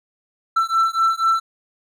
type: beating tone pair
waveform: triangle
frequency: 1334 / 1338.1 Hz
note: E6 / E6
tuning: +20 / +26 cents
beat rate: 4.1 Hz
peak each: -17 dBFS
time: 0.56-1.4 s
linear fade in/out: 10 ms
effects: none